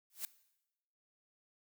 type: noise with exponential growth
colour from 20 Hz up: blue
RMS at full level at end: -36 dBFS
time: 0.1-0.25 s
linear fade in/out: 1 ms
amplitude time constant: 31 ms
effects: noise-tail reverb RT60 0.9 s tail -18 dB re dry